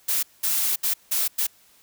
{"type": "noise bursts at uneven times", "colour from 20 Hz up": "blue", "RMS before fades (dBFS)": -23, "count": 5, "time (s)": [[0.08, 0.23], [0.43, 0.76], [0.83, 0.94], [1.11, 1.28], [1.38, 1.47]], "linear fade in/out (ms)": 10, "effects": ["white hiss -57 dBFS RMS until 1.82 s"]}